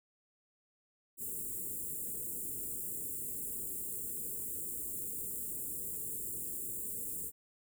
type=band-stop noise; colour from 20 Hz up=white; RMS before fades=-40 dBFS; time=1.17-7.32 s; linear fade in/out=50 ms; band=490 to 7300 Hz; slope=96 dB/octave; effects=none